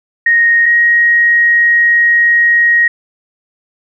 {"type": "tone pair in turn", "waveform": "sine", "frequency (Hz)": [1864.7, 1883.1], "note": ["A#6", "A#6"], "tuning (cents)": [0, 17], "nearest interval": "unison", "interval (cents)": 17, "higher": "second", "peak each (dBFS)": -6, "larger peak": "neither", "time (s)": [[0.26, 0.66], [0.66, 2.88]], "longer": "second", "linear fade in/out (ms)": 5, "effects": []}